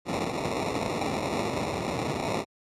violet noise with sample-and-hold, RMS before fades -29 dBFS, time 0.05-2.45 s, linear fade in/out 50 ms, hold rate 1575 Hz, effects high-pass 100 Hz 12 dB/octave + low-pass 8000 Hz 12 dB/octave

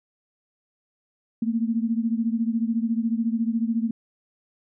sine beating tone pair, 224.4 / 238.4 Hz, A3 / A#3, +34 / +39 cents, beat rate 14 Hz, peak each -23 / -26 dBFS, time 1.42-3.91 s, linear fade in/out 5 ms, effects none

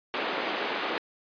pink band-pass noise, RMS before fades -31 dBFS, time 0.14-0.98 s, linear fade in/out 0 ms, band 300 to 3600 Hz, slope 24 dB/octave, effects resampled to 11025 Hz

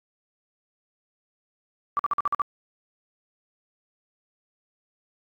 sine tone bursts, 1161 Hz, D6, 20 cents flat, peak -20 dBFS, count 7, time 1.97-2.418 s, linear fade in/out 0 ms, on 22 ms, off 49 ms, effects AAC 64 kbps

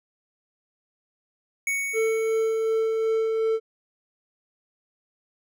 square tone with exponential decay, 2226 Hz, C#7, 7 cents sharp, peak -23 dBFS, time 1.67-3.51 s, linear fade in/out 2 ms, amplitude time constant 400 ms
triangle tone with tremolo, 445.3 Hz, A4, 21 cents sharp, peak -18 dBFS, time 1.93-3.6 s, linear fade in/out 50 ms, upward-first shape sine, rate 2.7 Hz, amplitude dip 25%
effects none

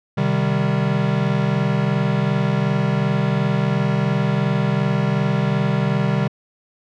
square chord, C minor, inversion none, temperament equal with one note detuned, 130.81 / 153.6 / 196 Hz, C3 / Eb3 / G3, 0 / -22 / 0 cents, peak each -22 dBFS, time 0.17-6.28 s, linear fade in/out 10 ms, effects low-pass 3000 Hz 12 dB/octave

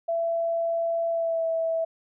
sine tone with pitch glide, 669 to 655.2 Hz, E5 to E5, +25 to -11 cents, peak -23 dBFS, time 0.08-1.85 s, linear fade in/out 10 ms, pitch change -36 cents, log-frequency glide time 1.1-1.46 s, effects none

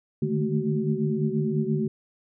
sine tone cluster, 147.9 / 153.8 / 214 / 222.7 / 377 Hz, D3 / D#3 / A3 / A3 / F#4, +13 / -20 / -48 / +21 / +32 cents, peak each -29 dBFS, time 0.22-1.88 s, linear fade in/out 5 ms, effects none

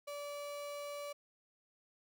35% pulse tone, 578 Hz, D5, 28 cents flat, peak -40 dBFS, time 0.07-1.13 s, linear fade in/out 10 ms, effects none

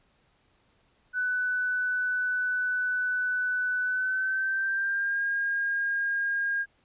sine tone with pitch glide, 1495 to 1620.9 Hz, F#6 to G#6, +17 to -43 cents, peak -25 dBFS, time 1.13-6.66 s, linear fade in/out 50 ms, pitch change +140 cents, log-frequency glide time 3.83-5.22 s, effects pink hiss -67 dBFS RMS until 6.84 s + resampled to 8000 Hz

